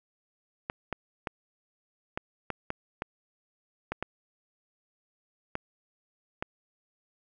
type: clicks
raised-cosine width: 0.5 ms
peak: -16 dBFS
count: 11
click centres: 0.699 / 0.927 / 1.272 / 2.175 / 2.503 / 2.704 / 3.021 / 3.92 / 4.026 / 5.554 / 6.425 s
effects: none